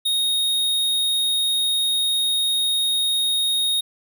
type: tone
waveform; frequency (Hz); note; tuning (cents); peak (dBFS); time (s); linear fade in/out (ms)
square; 3729; A#7; 0; -19; 0.05-3.81; 10
effects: none